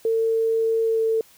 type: tone with pitch glide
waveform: sine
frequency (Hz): 450.6 to 447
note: A4 to A4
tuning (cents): +41 to +27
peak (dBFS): -18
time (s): 0.05-1.21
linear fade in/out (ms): 2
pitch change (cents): -14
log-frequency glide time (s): 0.85-1.04
effects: white hiss -53 dBFS RMS until 1.37 s